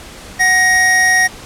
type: tone pair together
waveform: square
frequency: 743.2 / 1878 Hz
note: F#5 / A#6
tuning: +7 / +12 cents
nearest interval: octave + major third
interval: 1605 cents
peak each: -19 / -10 dBFS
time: 0.39-1.28 s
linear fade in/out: 20 ms
effects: pink hiss -34 dBFS RMS until 1.45 s + low-pass 10000 Hz 12 dB/octave